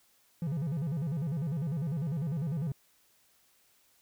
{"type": "tone with vibrato", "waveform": "triangle", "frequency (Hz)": 151.8, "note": "D#3", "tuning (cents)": -42, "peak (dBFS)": -28, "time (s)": [0.42, 2.72], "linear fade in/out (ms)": 2, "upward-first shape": "square", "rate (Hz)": 10, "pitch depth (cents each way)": 190, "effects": ["white hiss -67 dBFS RMS until 4.01 s"]}